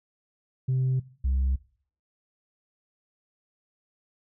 sine tone pair in turn, 130 / 65.87 Hz, C3 / C2, -11 / +12 cents, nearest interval octave, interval 1177 cents, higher first, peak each -20 dBFS, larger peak neither, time 0.68-1 / 1.24-1.56 s, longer neither, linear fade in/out 10 ms, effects noise-tail reverb RT60 0.5 s tail -20 dB re dry + tanh soft clip ceiling -20 dBFS

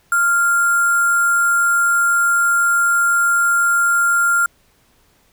sine tone with sample-and-hold, 1394 Hz, F6, 4 cents flat, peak -12 dBFS, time 0.12-4.46 s, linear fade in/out 2 ms, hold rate 8820 Hz, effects pink hiss -57 dBFS RMS until 5.32 s

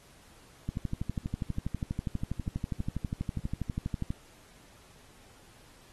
click train, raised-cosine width 5 ms, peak -19 dBFS, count 43, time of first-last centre 0.69-4.105 s, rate 12.3 Hz, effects pink hiss -58 dBFS RMS until 5.92 s + AAC 32 kbps

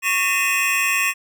square tone cluster, 1109 / 1826 / 2024 / 2520 / 2719 Hz, C#6 / A#6 / B6 / D#7 / F7, 0 / -36 / +42 / +21 / -47 cents, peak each -27 / -26 / -29 / -21 / -25 dBFS, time 0.02-1.14 s, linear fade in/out 50 ms, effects none

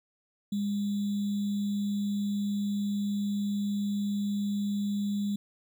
sine tone with sample-and-hold, 203.4 Hz, G#3, 36 cents flat, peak -27 dBFS, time 0.52-5.36 s, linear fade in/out 5 ms, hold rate 3675 Hz, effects none

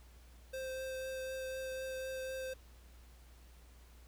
square tone with vibrato, 523.3 Hz, C5, in tune, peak -40 dBFS, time 0.53-2.54 s, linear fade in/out 10 ms, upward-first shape triangle, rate 4 Hz, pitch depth 11 cents each way, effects added 60 Hz sine -56 dBFS peak until 4.07 s + pink hiss -65 dBFS RMS until 4.07 s

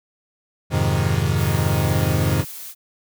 40% pulse chord, F minor seventh, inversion none, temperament equal, 87.31 / 103.83 / 130.81 / 155.56 Hz, F2 / Ab2 / C3 / Eb3, 0 / 0 / 0 / 0 cents, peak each -22 dBFS, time 0.7-2.45 s, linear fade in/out 50 ms
blue noise, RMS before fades -35 dBFS, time 1.36-2.75 s, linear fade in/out 50 ms
effects none

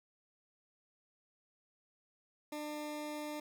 20% pulse tone, 299.5 Hz, D4, 34 cents sharp, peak -35 dBFS, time 2.52-3.4 s, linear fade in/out 5 ms, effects none

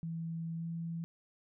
sine tone with pitch glide, 164.81 to 166.63 Hz, E3 to E3, 0 to +19 cents, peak -36 dBFS, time 0.03-1.04 s, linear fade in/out 0 ms, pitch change +19 cents, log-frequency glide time 0.57-0.65 s, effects none

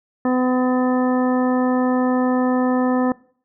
harmonic tone, 253.1 Hz, B3, 43 cents sharp, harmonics 1 / 2 / 3 / 4 / 5 / 7, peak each -17 / -23 / -27 / -29 / -31 / -34 dBFS, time 0.25-3.12 s, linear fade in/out 2 ms, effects noise-tail reverb RT60 0.5 s tail -21 dB re dry

